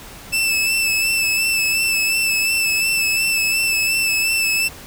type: tone with vibrato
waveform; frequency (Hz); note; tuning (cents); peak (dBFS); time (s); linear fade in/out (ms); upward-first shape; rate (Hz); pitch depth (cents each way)
sawtooth; 2637; E7; 0; -13; 0.32-4.69; 20; sine; 2.8; 30
effects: pink hiss -38 dBFS RMS until 4.86 s